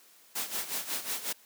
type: noise with tremolo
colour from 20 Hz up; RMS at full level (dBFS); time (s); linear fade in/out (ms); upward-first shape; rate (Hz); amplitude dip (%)
white; -32; 0.35-1.33; 10; sine; 5.5; 75
effects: white hiss -59 dBFS RMS until 1.45 s + high-pass 200 Hz 12 dB/octave